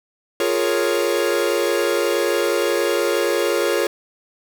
45% pulse chord, Bb minor seventh, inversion second, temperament equal, 349.2 / 415.3 / 466.2 / 554.4 Hz, F4 / Ab4 / Bb4 / Db5, 0 / 0 / 0 / 0 cents, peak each -23 dBFS, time 0.4-3.87 s, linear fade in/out 2 ms, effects none

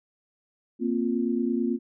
sine chord, Bb suspended second, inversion none, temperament just, 233.1 / 262.2 / 349.6 Hz, Bb3 / C4 / F4, 0 / +4 / +2 cents, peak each -26 / -28 / -29 dBFS, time 0.79-1.79 s, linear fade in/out 50 ms, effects none

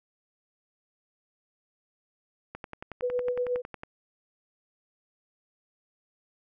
click train, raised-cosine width 0.5 ms, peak -23 dBFS, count 15, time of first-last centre 2.55-3.834 s, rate 10.9 Hz
sine tone with tremolo, 493.9 Hz, B4, in tune, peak -24 dBFS, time 3.02-3.62 s, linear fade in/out 20 ms, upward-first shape sine, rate 8.3 Hz, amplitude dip 55%
effects none

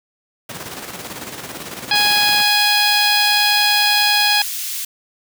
pink noise with tremolo, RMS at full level -28 dBFS, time 0.49-2.43 s, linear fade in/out 5 ms, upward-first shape square, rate 18 Hz, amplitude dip 45%
harmonic tone, 830 Hz, G#5, 1 cent flat, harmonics 1 / 2 / 3 / 4 / 5 / 6, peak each -20 / -20 / -20 / -20 / -20 / -20 dBFS, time 1.91-4.42 s, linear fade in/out 2 ms
white high-pass noise, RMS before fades -25 dBFS, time 1.95-4.85 s, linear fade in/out 5 ms, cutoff 2700 Hz, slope 12 dB/octave
effects high-pass 150 Hz 12 dB/octave

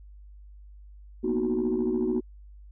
sine chord, B major seventh, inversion third, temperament equal, 233.1 / 246.9 / 311.1 / 370 Hz, A#3 / B3 / D#4 / F#4, 0 / 0 / 0 / 0 cents, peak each -29 / -29 / -30 / -26 dBFS, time 1.23-2.21 s, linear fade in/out 20 ms, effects tanh soft clip ceiling -18 dBFS + added 50 Hz sine -45 dBFS peak until 2.71 s

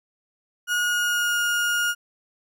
35% pulse tone with pitch glide, 1444 to 1428.2 Hz, F#6 to F6, -43 to +38 cents, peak -19 dBFS, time 0.67-1.95 s, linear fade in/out 50 ms, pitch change -19 cents, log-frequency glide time 0.83-1.38 s, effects none

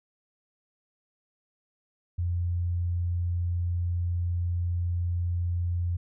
sine tone, 87.31 Hz, F2, in tune, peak -25 dBFS, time 2.18-5.97 s, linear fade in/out 10 ms, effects none

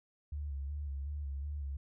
sine tone with vibrato, 71.2 Hz, C#2, 47 cents sharp, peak -36 dBFS, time 0.32-1.77 s, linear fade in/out 5 ms, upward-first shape square, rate 2.7 Hz, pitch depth 49 cents each way, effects none

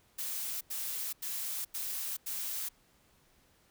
blue noise bursts, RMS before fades -37 dBFS, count 5, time 0.18-2.69 s, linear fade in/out 10 ms, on 430 ms, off 90 ms, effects pink hiss -67 dBFS RMS until 3.7 s

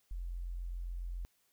sine tone, 43.65 Hz, F1, in tune, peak -37 dBFS, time 0.11-1.25 s, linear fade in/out 0 ms, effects white hiss -74 dBFS RMS until 1.52 s

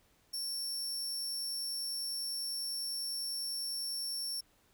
sawtooth tone, 5450 Hz, F8, 43 cents flat, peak -33 dBFS, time 0.33-4.41 s, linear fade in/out 10 ms, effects pink hiss -69 dBFS RMS until 4.73 s

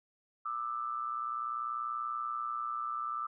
sine tone pair together, 1194 / 1314.5 Hz, D6 / E6, +28 / -5 cents, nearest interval major second, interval 167 cents, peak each -36 / -37 dBFS, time 0.45-3.27 s, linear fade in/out 10 ms, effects none

